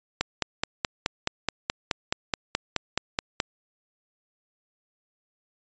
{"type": "click train", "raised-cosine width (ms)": 0.2, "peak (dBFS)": -6, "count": 16, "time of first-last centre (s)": [0.21, 3.401], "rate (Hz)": 4.7, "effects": ["resampled to 16000 Hz"]}